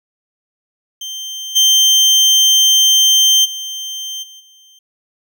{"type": "tone with level steps", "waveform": "30% pulse", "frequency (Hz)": 3150, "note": "G7", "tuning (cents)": 8, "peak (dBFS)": [-21, -5, -20, -33, -41], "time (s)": [1.01, 4.79], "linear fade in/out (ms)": 5, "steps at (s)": [1.55, 3.44, 4.22, 4.39], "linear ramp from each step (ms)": 20, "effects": []}